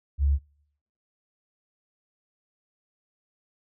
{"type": "tone", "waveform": "sine", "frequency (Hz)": 70.5, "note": "C#2", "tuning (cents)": 30, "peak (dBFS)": -19, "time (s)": [0.18, 0.39], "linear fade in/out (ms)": 50, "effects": ["noise-tail reverb RT60 0.7 s tail -24 dB re dry"]}